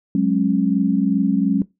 sine chord, F# suspended second, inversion none, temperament equal with one note detuned, 185 / 207.7 / 272.3 Hz, F#3 / G#3 / C#4, 0 / 0 / -31 cents, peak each -19 dBFS, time 0.15-1.62 s, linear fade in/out 2 ms, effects noise-tail reverb RT60 0.2 s tail -20 dB re dry

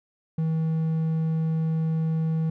triangle tone, 160.5 Hz, E3, 46 cents flat, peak -20 dBFS, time 0.38-2.5 s, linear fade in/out 5 ms, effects none

